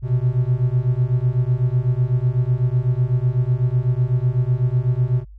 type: beating tone pair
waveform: triangle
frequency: 121.2 / 129.2 Hz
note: B2 / C3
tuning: -32 / -21 cents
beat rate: 8 Hz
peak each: -17 dBFS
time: 0.02-5.25 s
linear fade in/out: 50 ms
effects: added 50 Hz sine -38 dBFS peak until 5.38 s